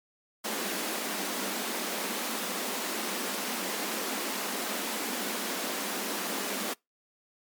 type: high-pass noise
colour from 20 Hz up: pink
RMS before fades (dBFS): -33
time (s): 0.44-6.74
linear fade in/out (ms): 10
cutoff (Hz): 190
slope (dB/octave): 96
effects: noise-tail reverb RT60 0.2 s tail -26 dB re dry + MP3 96 kbps